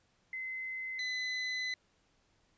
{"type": "tone pair in turn", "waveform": ["sine", "30% pulse"], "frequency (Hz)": [2052, 2013], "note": ["C7", "B6"], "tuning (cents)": [-34, 33], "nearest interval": "unison", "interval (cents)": 33, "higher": "first", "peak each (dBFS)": [-37, -31], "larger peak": "second", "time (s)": [[0.33, 0.99], [0.99, 1.74]], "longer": "second", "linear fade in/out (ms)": 2, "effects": ["pink hiss -72 dBFS RMS until 2.57 s", "resampled to 16000 Hz"]}